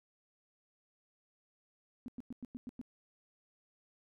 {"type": "tone bursts", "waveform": "sine", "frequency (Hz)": 246.9, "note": "B3", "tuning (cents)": 0, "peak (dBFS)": -40, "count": 7, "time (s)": [2.06, 2.814], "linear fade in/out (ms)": 0, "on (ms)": 22, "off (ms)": 100, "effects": []}